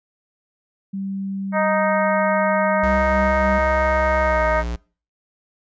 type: tone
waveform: sine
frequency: 194.9 Hz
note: G3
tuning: 10 cents flat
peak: -24 dBFS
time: 0.93-3.59 s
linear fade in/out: 10 ms
type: harmonic tone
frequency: 311.1 Hz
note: D#4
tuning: in tune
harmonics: 2 / 3 / 4 / 5 / 6 / 7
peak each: -19 / -23 / -25 / -27 / -29 / -30 dBFS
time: 1.52-4.64 s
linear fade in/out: 50 ms
type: tone with pitch glide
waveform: square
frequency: 66.1 to 58.89 Hz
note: C2 to A#1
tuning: +18 to +18 cents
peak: -24 dBFS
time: 2.83-4.76 s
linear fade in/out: 5 ms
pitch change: -200 cents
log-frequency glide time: 4.24-4.47 s
effects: noise-tail reverb RT60 0.4 s tail -24 dB re dry + resampled to 16000 Hz